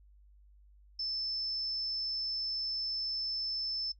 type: tone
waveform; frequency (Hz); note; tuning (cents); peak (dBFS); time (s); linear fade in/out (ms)
sine; 5274; E8; 0; -33; 0.99-3.92; 5
effects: noise-tail reverb RT60 0.1 s tail -19 dB re dry + added 50 Hz sine -57 dBFS peak until 3.99 s